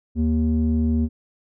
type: tone with low-pass filter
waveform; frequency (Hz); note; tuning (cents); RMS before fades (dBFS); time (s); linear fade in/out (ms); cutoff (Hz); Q
square; 78.4; D#2; +14; -20; 0.15-1.09; 50; 270; 5.1
effects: none